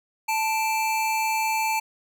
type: tone pair together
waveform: square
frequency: 880 / 2349 Hz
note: A5 / D7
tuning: 0 / 0 cents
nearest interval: octave + perfect fourth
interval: 1700 cents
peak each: -24 / -29 dBFS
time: 0.28-1.8 s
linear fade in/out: 10 ms
effects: none